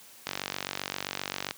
click train, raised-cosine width 0.2 ms, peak -13 dBFS, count 60, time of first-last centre 0.27-1.509 s, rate 47.6 Hz, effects white hiss -52 dBFS RMS until 1.57 s + high-pass 100 Hz 12 dB/octave

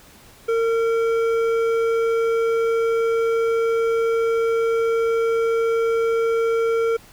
triangle tone with hard clipping, 456.9 Hz, A#4, 35 cents flat, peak -19 dBFS, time 0.48-6.97 s, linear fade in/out 10 ms, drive 13 dB, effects pink hiss -48 dBFS RMS until 7.12 s

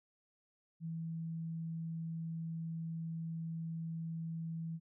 sine tone, 163.8 Hz, E3, 11 cents flat, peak -38 dBFS, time 0.8-4.8 s, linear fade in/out 50 ms, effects none

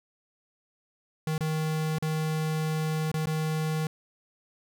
square tone with dropouts, 156.7 Hz, D#3, 13 cents sharp, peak -27 dBFS, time 1.27-3.87 s, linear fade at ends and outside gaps 2 ms, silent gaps 1.38-1.407 / 1.985-2.024 / 3.116-3.141 / 3.258-3.27 s, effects none

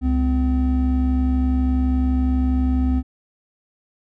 triangle tone pair together, 67.9 / 255.7 Hz, C#2 / C4, -35 / -40 cents, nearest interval octave + major seventh, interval 2295 cents, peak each -16 / -18 dBFS, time 0.01-3.03 s, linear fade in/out 50 ms, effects none

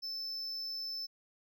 triangle tone, 5274 Hz, E8, in tune, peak -36 dBFS, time 0.02-1.07 s, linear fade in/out 20 ms, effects none

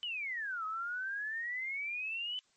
sine exponential two-way sweep, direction down then up, 3042 to 1263 to 3042 Hz, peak -35 dBFS, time 0.03-2.39 s, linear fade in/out 0 ms, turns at 0.65 s, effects white hiss -71 dBFS RMS until 2.56 s + MP3 32 kbps

